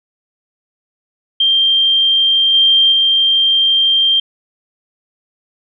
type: tone with level steps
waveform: sine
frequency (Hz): 3173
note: G7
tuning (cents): +20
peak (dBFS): -9 / -7 / -9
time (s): 1.4-4.2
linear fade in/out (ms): 5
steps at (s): 2.54 / 2.92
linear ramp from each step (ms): 2
effects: none